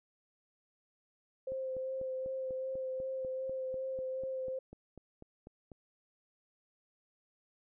sine tone with vibrato, 523.3 Hz, C5, in tune, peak -35 dBFS, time 1.47-4.59 s, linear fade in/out 5 ms, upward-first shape sine, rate 2.6 Hz, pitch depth 15 cents each way
click train, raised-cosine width 2 ms, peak -36 dBFS, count 18, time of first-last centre 1.52-5.718 s, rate 4.05 Hz
effects none

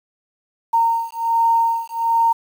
sine beating tone pair, 919 / 920.3 Hz, A#5 / A#5, -25 / -22 cents, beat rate 1.3 Hz, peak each -18 dBFS, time 0.73-2.33 s, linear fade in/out 10 ms, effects 7-bit

